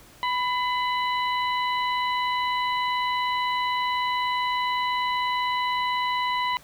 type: harmonic tone with a mistuned harmonic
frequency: 992 Hz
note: B5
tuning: 7 cents sharp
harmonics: 1 / 2 / 3 / 4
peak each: -24 / -30 / -34 / -36 dBFS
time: 0.23-6.57 s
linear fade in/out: 0 ms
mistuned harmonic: 2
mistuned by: +32 cents
effects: pink hiss -51 dBFS RMS until 6.63 s